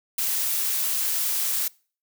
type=noise; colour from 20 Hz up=blue; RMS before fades=-25 dBFS; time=0.18-1.68 s; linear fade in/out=5 ms; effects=noise-tail reverb RT60 0.4 s tail -24 dB re dry